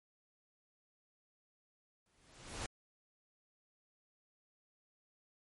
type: noise with exponential growth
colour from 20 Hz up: pink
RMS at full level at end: -39 dBFS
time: 2.06-2.66 s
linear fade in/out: 1 ms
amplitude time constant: 130 ms
effects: MP3 48 kbps